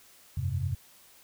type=chord; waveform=sine; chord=F suspended second; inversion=none; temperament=equal with one note detuned; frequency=87.31 / 98 / 131.42 Hz; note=F2 / G2 / C3; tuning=0 / 0 / +8 cents; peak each=-32 dBFS; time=0.37-0.75 s; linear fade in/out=5 ms; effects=white hiss -57 dBFS RMS until 1.23 s